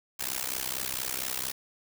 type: noise with amplitude modulation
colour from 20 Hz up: white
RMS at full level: -29 dBFS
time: 0.19-1.52 s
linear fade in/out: 10 ms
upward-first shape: sine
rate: 64.3 Hz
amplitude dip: 100%
effects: none